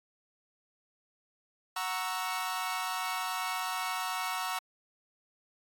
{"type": "chord", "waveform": "sawtooth", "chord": "F# dominant seventh", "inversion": "none", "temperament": "equal", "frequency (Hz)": [740, 932.3, 1108.7, 1318.5], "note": ["F#5", "A#5", "C#6", "E6"], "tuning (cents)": [0, 0, 0, 0], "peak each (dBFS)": -34, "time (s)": [1.76, 4.59], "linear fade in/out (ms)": 5, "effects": ["AAC 64 kbps"]}